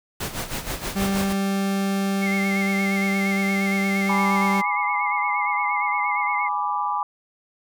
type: noise with tremolo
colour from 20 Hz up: pink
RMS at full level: -27 dBFS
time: 0.2-1.33 s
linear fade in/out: 5 ms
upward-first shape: sine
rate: 6.3 Hz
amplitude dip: 70%
type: tone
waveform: 40% pulse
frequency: 196 Hz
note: G3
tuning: in tune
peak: -20 dBFS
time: 0.95-4.62 s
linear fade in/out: 20 ms
type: tone with vibrato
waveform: sine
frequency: 2134 Hz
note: C7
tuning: 34 cents sharp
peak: -25 dBFS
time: 2.21-6.49 s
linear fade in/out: 20 ms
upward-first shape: sine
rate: 8.6 Hz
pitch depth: 55 cents each way
type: chord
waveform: sine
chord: G# diminished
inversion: none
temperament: equal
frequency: 830.6 / 987.8 / 1174.7 Hz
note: G#5 / B5 / D6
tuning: 0 / 0 / 0 cents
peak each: -26 dBFS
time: 4.09-7.03 s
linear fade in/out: 2 ms
effects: none